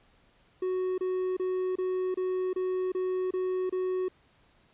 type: tone bursts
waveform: triangle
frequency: 370 Hz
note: F#4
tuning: in tune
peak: -25 dBFS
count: 9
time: 0.62-4.084 s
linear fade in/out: 5 ms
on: 360 ms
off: 28 ms
effects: pink hiss -64 dBFS RMS until 4.73 s + resampled to 8000 Hz